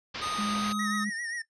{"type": "low-pass noise", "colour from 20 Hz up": "white", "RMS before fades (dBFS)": -37, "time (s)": [0.14, 0.73], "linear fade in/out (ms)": 10, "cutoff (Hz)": 5000, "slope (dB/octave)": 48}
{"type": "tone with pitch glide", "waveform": "square", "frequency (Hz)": [1238, 1262.6], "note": ["D#6", "D#6"], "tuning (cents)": [-9, 25], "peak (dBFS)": -32, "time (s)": [0.21, 1.05], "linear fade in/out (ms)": 20, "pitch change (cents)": 34, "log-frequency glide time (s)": [0.53, 0.79]}
{"type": "tone", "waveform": "sine", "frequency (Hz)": 208, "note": "G#3", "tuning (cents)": 3, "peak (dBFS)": -30, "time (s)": [0.38, 1.1], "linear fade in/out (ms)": 10}
{"type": "tone with vibrato", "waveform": "square", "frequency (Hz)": 1864.7, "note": "A#6", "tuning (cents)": 0, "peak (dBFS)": -34, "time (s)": [0.79, 1.42], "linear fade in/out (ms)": 5, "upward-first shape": "triangle", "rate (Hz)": 7.6, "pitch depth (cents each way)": 76}
{"effects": ["noise-tail reverb RT60 0.1 s tail -17 dB re dry", "resampled to 24000 Hz"]}